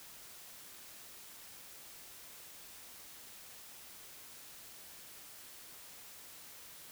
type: silence
effects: white hiss -53 dBFS RMS until 6.91 s